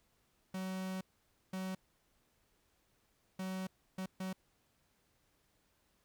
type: tone bursts at uneven times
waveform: 45% pulse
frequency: 187.8 Hz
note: F#3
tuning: 26 cents sharp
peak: -38 dBFS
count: 5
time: 0.54-1.01 / 1.53-1.75 / 3.39-3.67 / 3.98-4.06 / 4.2-4.33 s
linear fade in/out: 5 ms
effects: pink hiss -75 dBFS RMS until 6.04 s